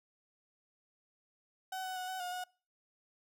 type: tone with pitch steps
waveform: 35% pulse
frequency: 754 / 747 / 736 / 751 / 718 / 729 Hz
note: F#5 / F#5 / F#5 / F#5 / F5 / F#5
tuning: +32 / +16 / -9 / +26 / +48 / -26 cents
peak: -36 dBFS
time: 1.72-2.44 s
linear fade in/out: 5 ms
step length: 120 ms
effects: noise-tail reverb RT60 0.4 s tail -25 dB re dry